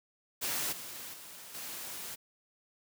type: noise with level steps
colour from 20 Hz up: white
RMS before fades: -34 / -44 / -49 / -42 dBFS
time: 0.41-2.16 s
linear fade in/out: 20 ms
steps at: 0.72 / 1.13 / 1.54 s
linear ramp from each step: 10 ms
effects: high-pass 100 Hz 12 dB/octave